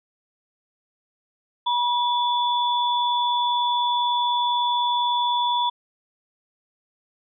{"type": "tone pair together", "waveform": "sine", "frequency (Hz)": [968, 3450], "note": ["B5", "A7"], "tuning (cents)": [-35, -35], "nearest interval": "octave + minor seventh", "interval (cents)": 2200, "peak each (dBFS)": [-20, -26], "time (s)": [1.66, 5.7], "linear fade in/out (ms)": 10, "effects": []}